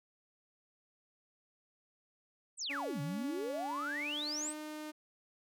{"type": "exponential two-way sweep", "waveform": "sine", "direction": "down then up", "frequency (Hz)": [9020, 136.8, 9020], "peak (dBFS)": -36, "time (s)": [2.57, 4.54], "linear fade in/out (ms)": 50, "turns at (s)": 3.01}
{"type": "tone with pitch glide", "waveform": "sawtooth", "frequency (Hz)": [283.1, 305.2], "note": ["C#4", "D#4"], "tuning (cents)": [37, -33], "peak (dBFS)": -38, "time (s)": [2.69, 4.92], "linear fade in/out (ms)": 20, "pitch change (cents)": 130, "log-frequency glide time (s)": [3.52, 4.59]}
{"effects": []}